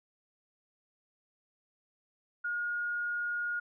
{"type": "tone", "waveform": "sine", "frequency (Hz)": 1432, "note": "F6", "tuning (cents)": 43, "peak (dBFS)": -31, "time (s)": [2.44, 3.6], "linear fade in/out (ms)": 10, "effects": []}